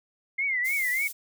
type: tone with vibrato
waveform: sine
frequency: 2093 Hz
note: C7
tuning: in tune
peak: -24 dBFS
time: 0.38-1.08 s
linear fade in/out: 10 ms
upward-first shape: triangle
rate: 3.4 Hz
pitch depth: 150 cents each way
type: high-pass noise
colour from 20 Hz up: pink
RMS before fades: -37 dBFS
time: 0.64-1.13 s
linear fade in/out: 20 ms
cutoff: 9900 Hz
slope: 12 dB/octave
effects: none